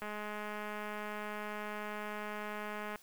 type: click train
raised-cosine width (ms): 0.5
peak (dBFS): -27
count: 618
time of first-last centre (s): 0.02-2.958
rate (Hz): 210
effects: white hiss -61 dBFS RMS until 3.02 s